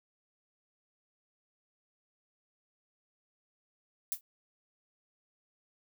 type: noise with exponential decay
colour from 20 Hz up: violet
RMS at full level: -29 dBFS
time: 4.12-4.21 s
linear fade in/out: 0 ms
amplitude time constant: 19 ms
effects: none